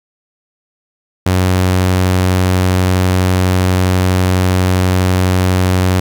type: tone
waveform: sawtooth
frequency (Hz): 92.2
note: F#2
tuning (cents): -6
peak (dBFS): -6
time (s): 1.26-6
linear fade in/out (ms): 5
effects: 8-bit